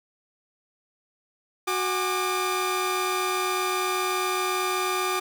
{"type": "tone cluster", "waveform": "sawtooth", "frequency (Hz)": [369.4, 819, 1196], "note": ["F#4", "G#5", "D6"], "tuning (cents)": [-3, -24, 31], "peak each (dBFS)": [-24, -30, -23], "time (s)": [1.67, 5.2], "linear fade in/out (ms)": 10, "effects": []}